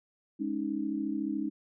sine chord, Ab suspended fourth, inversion none, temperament equal, 207.7 / 277.2 / 311.1 Hz, Ab3 / Db4 / Eb4, 0 / 0 / 0 cents, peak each -36 / -34 / -33 dBFS, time 0.39-1.5 s, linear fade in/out 20 ms, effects none

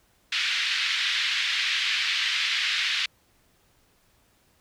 white band-pass noise, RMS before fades -26 dBFS, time 0.32-3.06 s, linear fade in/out 5 ms, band 1700 to 3900 Hz, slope 24 dB/octave, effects pink hiss -64 dBFS RMS until 4.6 s

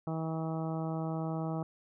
harmonic tone, 160.9 Hz, E3, 42 cents flat, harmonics 1 / 2 / 3 / 4 / 5 / 6 / 7 / 8, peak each -34 / -39 / -44 / -42 / -43 / -51 / -49 / -50 dBFS, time 0.07-1.63 s, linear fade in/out 2 ms, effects none

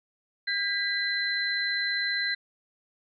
sine tone cluster, 1613 / 1978 / 4065 Hz, G6 / B6 / B7, +49 / +2 / +49 cents, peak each -30 dBFS, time 0.47-2.35 s, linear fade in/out 10 ms, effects none

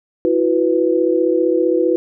sine chord, E suspended second, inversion none, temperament equal with one note detuned, 329.6 / 364.9 / 493.9 Hz, E4 / F#4 / B4, 0 / -24 / 0 cents, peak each -17 dBFS, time 0.25-1.96 s, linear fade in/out 0 ms, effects none

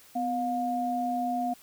sine tone pair together, 250.9 / 712 Hz, B3 / F5, +28 / +33 cents, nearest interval octave + tritone, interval 1805 cents, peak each -31 / -28 dBFS, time 0.15-1.54 s, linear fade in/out 10 ms, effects white hiss -55 dBFS RMS until 1.62 s

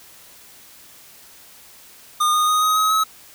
square tone with pitch steps, 1219 / 1231.7 / 1244.6 / 1257.6 / 1270.8 / 1284 Hz, D#6 / D#6 / D#6 / D#6 / D#6 / E6, -36 / -18 / 0 / +18 / +36 / -46 cents, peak -16 dBFS, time 2.2-3.04 s, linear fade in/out 10 ms, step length 140 ms, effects white hiss -46 dBFS RMS until 3.34 s

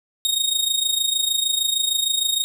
sawtooth tone with amplitude modulation, 3729 Hz, A#7, in tune, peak -13 dBFS, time 0.25-2.44 s, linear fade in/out 0 ms, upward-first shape sine, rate 26.5 Hz, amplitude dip 70%, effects none

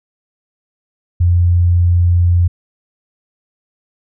sine tone, 87.5 Hz, F2, 4 cents sharp, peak -8 dBFS, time 1.2-2.48 s, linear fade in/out 10 ms, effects none

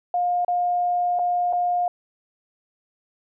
sine tone with dropouts, 710 Hz, F5, 28 cents sharp, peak -19 dBFS, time 0.14-1.88 s, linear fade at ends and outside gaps 2 ms, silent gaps 0.448-0.481 / 1.189-1.193 / 1.527-1.532 s, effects none

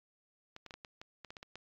clicks, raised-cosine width 0.2 ms, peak -29 dBFS, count 11, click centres 0.564 / 0.663 / 0.708 / 0.74 / 0.848 / 1.015 / 1.247 / 1.305 / 1.368 / 1.429 / 1.556 s, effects low-pass 5000 Hz 12 dB/octave + AAC 64 kbps

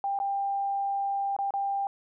sine tone with dropouts, 794 Hz, G5, 22 cents sharp, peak -26 dBFS, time 0.04-1.87 s, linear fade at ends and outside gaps 1 ms, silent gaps 0.189-0.2 / 1.365-1.388 / 1.507-1.538 s, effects none

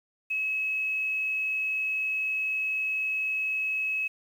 sine tone with quantisation, 2572 Hz, E7, 43 cents flat, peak -26 dBFS, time 0.3-4.08 s, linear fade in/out 10 ms, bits 9, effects none

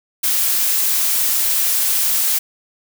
blue noise, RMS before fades -17 dBFS, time 0.23-2.39 s, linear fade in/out 10 ms, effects none

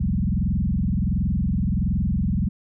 sine tone with frequency modulation, 128.8 Hz, C3, 27 cents flat, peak -19 dBFS, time 0-2.49 s, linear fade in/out 10 ms, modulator 21.4 Hz, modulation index 3.9, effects none

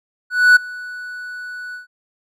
triangle tone with ADSR envelope, 1480 Hz, F#6, in tune, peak -3 dBFS, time 0.3-1.87 s, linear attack 260 ms, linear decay 12 ms, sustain -23 dB, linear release 130 ms, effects none

